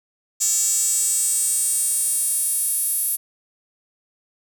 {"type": "tone with high-pass filter sweep", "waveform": "square", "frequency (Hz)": 251.8, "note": "B3", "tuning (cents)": 34, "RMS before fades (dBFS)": -21, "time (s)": [0.4, 3.17], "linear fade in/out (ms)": 20, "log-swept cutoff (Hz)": [7200, 11000], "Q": 5.9, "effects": []}